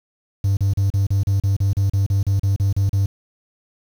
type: tone bursts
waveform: triangle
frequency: 98.6 Hz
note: G2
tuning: 11 cents sharp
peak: -12 dBFS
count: 16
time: 0.44-3.06 s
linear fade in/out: 5 ms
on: 130 ms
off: 36 ms
effects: tanh soft clip ceiling -9 dBFS + 7-bit